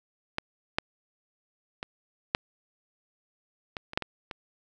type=clicks; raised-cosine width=0.3 ms; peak=-12 / -8 / -18 / -6 / -18 / -23 / -8 / -18 / -20 dBFS; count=9; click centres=0.384 / 0.785 / 1.829 / 2.349 / 3.768 / 3.934 / 3.975 / 4.023 / 4.312 s; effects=none